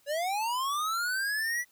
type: linear sweep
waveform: square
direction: up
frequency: 554.4 to 1975.5 Hz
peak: -29 dBFS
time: 0.06-1.65 s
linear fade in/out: 50 ms
effects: white hiss -65 dBFS RMS until 1.71 s